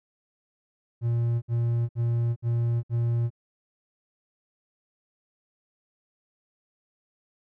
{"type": "tone bursts", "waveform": "triangle", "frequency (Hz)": 117.7, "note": "A#2", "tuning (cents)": 17, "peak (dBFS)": -20, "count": 5, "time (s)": [1.01, 3.304], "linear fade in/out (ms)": 50, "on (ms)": 410, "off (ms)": 61, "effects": []}